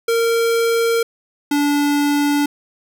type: tone pair in turn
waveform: square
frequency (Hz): 461.2 / 289.4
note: A#4 / D4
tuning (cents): -19 / -25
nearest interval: minor sixth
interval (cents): 806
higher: first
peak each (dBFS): -15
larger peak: neither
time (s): 0.08-1.03 / 1.51-2.46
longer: neither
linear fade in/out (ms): 5
effects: none